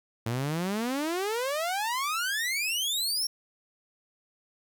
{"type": "exponential sweep", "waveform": "sawtooth", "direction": "up", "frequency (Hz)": [110.8, 5610], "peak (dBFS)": -24, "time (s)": [0.26, 3.27], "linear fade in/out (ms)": 5, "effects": ["11-bit"]}